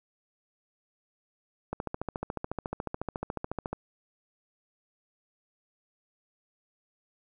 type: click train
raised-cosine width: 1 ms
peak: -18 dBFS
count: 29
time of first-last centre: 1.73-3.73 s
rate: 14 Hz
effects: none